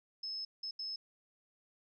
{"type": "tone bursts at uneven times", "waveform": "sine", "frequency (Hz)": 5200, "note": "E8", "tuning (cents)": -24, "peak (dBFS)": -38, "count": 3, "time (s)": [[0.23, 0.45], [0.63, 0.71], [0.79, 0.96]], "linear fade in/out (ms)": 5, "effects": []}